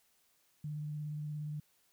sine tone with vibrato, 150 Hz, D3, 37 cents sharp, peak -37 dBFS, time 0.64-1.6 s, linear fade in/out 5 ms, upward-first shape sine, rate 17 Hz, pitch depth 18 cents each way, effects white hiss -72 dBFS RMS until 1.92 s

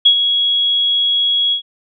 sine tone with ADSR envelope, 3328 Hz, G#7, 3 cents sharp, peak -4 dBFS, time 0.05-1.62 s, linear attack 11 ms, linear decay 82 ms, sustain -8 dB, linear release 97 ms, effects none

